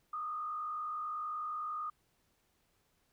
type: tone with frequency modulation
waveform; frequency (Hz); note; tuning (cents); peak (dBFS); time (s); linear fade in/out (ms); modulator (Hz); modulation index
sine; 1228; D#6; -23; -36; 0.13-1.9; 5; 50.8; 0.63
effects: pink hiss -75 dBFS RMS until 3.12 s